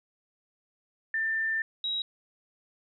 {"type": "tone pair in turn", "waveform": "sine", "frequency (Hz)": [1787, 3839], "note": ["A6", "B7"], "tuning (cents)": [26, -50], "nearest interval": "octave + minor second", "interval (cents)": 1324, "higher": "second", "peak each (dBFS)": [-26, -28], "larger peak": "first", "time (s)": [[1.14, 1.62], [1.84, 2.02]], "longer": "first", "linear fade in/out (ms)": 2, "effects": []}